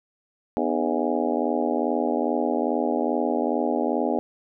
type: harmonic tone with a mistuned harmonic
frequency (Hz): 82.41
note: E2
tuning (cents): 0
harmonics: 3 / 4 / 5 / 6 / 7 / 8 / 9 / 10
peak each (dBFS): -27 / -28 / -29 / -30 / -30 / -31 / -32 / -32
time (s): 0.57-4.19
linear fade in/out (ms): 0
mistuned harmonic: 4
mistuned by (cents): -130
effects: none